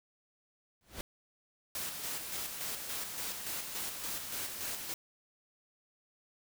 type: noise with exponential growth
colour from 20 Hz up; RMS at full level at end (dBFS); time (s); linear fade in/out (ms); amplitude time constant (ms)
pink; -37; 0.81-1.01; 1; 42
type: noise with tremolo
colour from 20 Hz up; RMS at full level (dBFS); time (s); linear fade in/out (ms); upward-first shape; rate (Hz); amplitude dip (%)
white; -38; 1.75-4.94; 2; square; 3.5; 40
effects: none